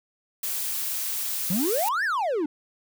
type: noise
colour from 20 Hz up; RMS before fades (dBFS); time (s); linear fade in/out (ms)
blue; -29; 0.43-1.89; 5
type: exponential two-way sweep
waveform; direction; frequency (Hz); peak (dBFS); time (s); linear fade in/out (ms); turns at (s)
triangle; up then down; 165.7 to 1864.7 to 280.3; -21; 1.5-2.46; 5; 2.04
effects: none